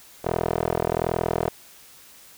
15% pulse tone with band-pass filter, 41.2 Hz, E1, in tune, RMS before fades -25 dBFS, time 0.24-1.5 s, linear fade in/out 10 ms, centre 600 Hz, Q 1.7, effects white hiss -49 dBFS RMS until 2.37 s

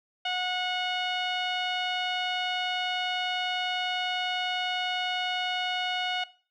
sawtooth tone with low-pass filter, 730 Hz, F#5, 24 cents flat, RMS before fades -30 dBFS, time 0.25-6.24 s, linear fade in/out 5 ms, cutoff 3200 Hz, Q 5.2, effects noise-tail reverb RT60 0.4 s tail -18 dB re dry

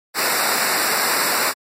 pink noise with comb filter, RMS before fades -19 dBFS, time 0.14-1.54 s, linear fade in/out 50 ms, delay 0.31 ms, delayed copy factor -0.95, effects high-pass 200 Hz 12 dB/octave + MP3 64 kbps

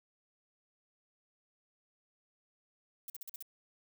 violet noise bursts, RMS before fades -44 dBFS, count 6, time 3.08-3.425 s, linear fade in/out 2 ms, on 20 ms, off 45 ms, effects none

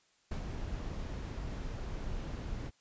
brown noise with ADSR envelope, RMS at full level -35 dBFS, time 0.31-2.71 s, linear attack 7 ms, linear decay 86 ms, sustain -4 dB, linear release 37 ms, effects white hiss -70 dBFS RMS until 2.8 s + resampled to 16000 Hz

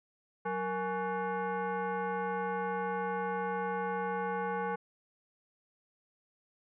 sine tone with frequency modulation, 185.6 Hz, F#3, 6 cents sharp, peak -31 dBFS, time 0.45-4.76 s, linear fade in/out 10 ms, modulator 652 Hz, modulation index 1.8, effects none

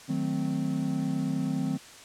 triangle chord, D# diminished seventh, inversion none, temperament equal with one note detuned, 155.56 / 185 / 220 / 259.8 Hz, D#3 / F#3 / A3 / C4, 0 / 0 / 0 / -12 cents, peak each -30 / -31 / -33 / -28 dBFS, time 0.08-1.78 s, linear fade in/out 20 ms, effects white hiss -48 dBFS RMS until 2.04 s + low-pass 8000 Hz 12 dB/octave

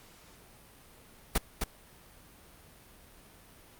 pink noise with echo, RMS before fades -25 dBFS, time 1.35-1.38 s, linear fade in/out 5 ms, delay 260 ms, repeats 1, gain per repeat -5 dB, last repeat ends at 1.64 s, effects pink hiss -56 dBFS RMS until 3.79 s + Opus 48 kbps

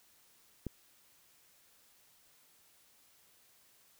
click, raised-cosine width 3 ms, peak -24 dBFS, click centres 0.667 s, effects white hiss -66 dBFS RMS until 3.99 s

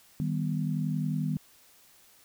sine chord, Eb augmented, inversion none, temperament equal, 155.56 / 196 / 246.9 Hz, Eb3 / G3 / B3, 0 / 0 / 0 cents, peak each -29 / -33 / -34 dBFS, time 0.2-1.37 s, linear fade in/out 0 ms, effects white hiss -59 dBFS RMS until 2.24 s

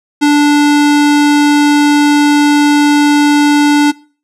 square tone, 292.6 Hz, D4, 6 cents flat, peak -6 dBFS, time 0.21-3.92 s, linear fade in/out 20 ms, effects noise-tail reverb RT60 0.4 s tail -22 dB re dry + low-pass 9000 Hz 12 dB/octave

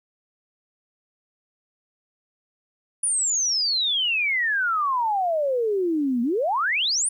sine exponential two-way sweep, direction down then up, 9780 to 229.7 to 9780 Hz, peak -20 dBFS, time 3.03-7.09 s, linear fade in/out 5 ms, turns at 6.22 s, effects 10-bit

